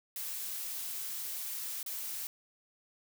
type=noise with dropouts; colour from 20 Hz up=blue; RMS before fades=-39 dBFS; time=0.16-2.27 s; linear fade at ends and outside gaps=1 ms; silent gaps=1.829-1.862 s; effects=none